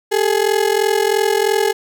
35% pulse ring-modulated tone, 420 Hz, G#4, 19 cents sharp, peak -9 dBFS, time 0.11-1.73 s, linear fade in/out 20 ms, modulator 21.5 Hz, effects none

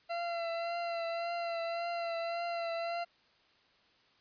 40% pulse tone with vibrato, 679 Hz, F5, 49 cents flat, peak -33 dBFS, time 0.09-3.05 s, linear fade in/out 20 ms, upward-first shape triangle, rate 1.8 Hz, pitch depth 29 cents each way, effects white hiss -67 dBFS RMS until 4.2 s + resampled to 11025 Hz

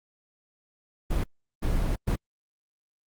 brown noise bursts at uneven times, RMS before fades -25 dBFS, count 3, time 1.1-1.24 / 1.62-1.96 / 2.07-2.16 s, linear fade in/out 10 ms, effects Opus 24 kbps

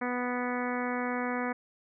harmonic tone, 246.9 Hz, B3, in tune, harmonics 1 / 2 / 3 / 4 / 5 / 6 / 7 / 8 / 9, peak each -33 / -36 / -38 / -39 / -40 / -41 / -41 / -42 / -43 dBFS, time 0.01-1.53 s, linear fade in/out 10 ms, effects none

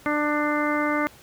harmonic tone, 297.1 Hz, D4, 20 cents sharp, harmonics 1 / 2 / 3 / 4 / 5 / 6 / 7, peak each -25 / -28 / -32 / -28 / -31 / -35 / -30 dBFS, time 0.06-1.07 s, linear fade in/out 0 ms, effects pink hiss -50 dBFS RMS until 1.22 s + high-pass 60 Hz 12 dB/octave

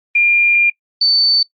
sine tone pair in turn, 2400 / 4531 Hz, D7 / C#8, +37 / +37 cents, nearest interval major seventh, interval 1100 cents, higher second, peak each -9 / -10 dBFS, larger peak first, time 0.15-0.7 / 1.01-1.43 s, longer first, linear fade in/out 5 ms, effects noise-tail reverb RT60 0.1 s tail -22 dB re dry + Opus 24 kbps

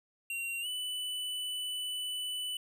square tone with pitch glide, 2753 to 2985 Hz, F7 to F#7, -25 to +15 cents, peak -35 dBFS, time 0.3-2.57 s, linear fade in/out 2 ms, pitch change +140 cents, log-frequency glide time 0.61-0.67 s, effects none

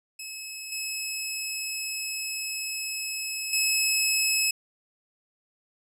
15% pulse tone with level steps, 2583 Hz, E7, 36 cents flat, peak -29 / -23 / -15 dBFS, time 0.19-4.51 s, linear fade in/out 5 ms, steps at 0.72 / 3.53 s, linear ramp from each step 2 ms, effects none

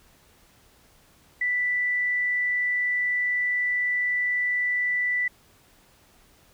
sine tone, 1976 Hz, B6, in tune, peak -22 dBFS, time 1.41-5.28 s, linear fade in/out 5 ms, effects pink hiss -58 dBFS RMS until 6.53 s

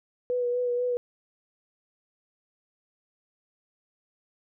sine tone with vibrato, 490 Hz, B4, 14 cents flat, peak -24 dBFS, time 0.3-0.97 s, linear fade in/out 0 ms, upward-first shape sine, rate 4.1 Hz, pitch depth 22 cents each way, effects none

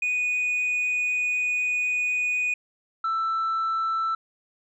sine tone pair in turn, 2476 / 1327.6 Hz, D#7 / E6, -9 / +12 cents, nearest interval major seventh, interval 1079 cents, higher first, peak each -20 / -21 dBFS, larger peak first, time 0.02-2.54 / 3.04-4.15 s, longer first, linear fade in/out 5 ms, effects tanh soft clip ceiling -21 dBFS

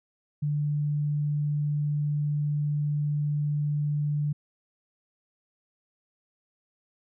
sine tone, 147.5 Hz, D3, 8 cents sharp, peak -24 dBFS, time 0.42-4.33 s, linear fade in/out 10 ms, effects none

